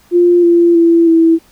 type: tone with pitch steps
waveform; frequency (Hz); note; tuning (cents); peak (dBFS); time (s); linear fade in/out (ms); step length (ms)
sine; 350 / 342.6 / 335.4 / 328.3; F4 / F4 / E4 / E4; +4 / -33 / +30 / -7; -5; 0.11-1.39; 50; 320
effects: pink hiss -48 dBFS RMS until 1.51 s